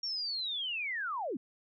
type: linear sweep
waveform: sine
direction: down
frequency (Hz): 5588 to 210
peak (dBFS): -33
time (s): 0.03-1.37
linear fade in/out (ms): 5
effects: none